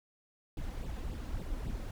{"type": "noise with flanger", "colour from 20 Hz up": "brown", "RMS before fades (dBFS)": -38, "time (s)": [0.57, 1.91], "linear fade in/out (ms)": 2, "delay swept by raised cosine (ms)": [0.24, 3.94], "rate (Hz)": 3.6, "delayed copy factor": 0.7, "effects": []}